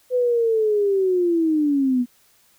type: linear sweep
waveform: sine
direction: down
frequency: 506 to 240 Hz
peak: -16 dBFS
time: 0.1-2.06 s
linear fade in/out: 50 ms
effects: white hiss -58 dBFS RMS until 2.58 s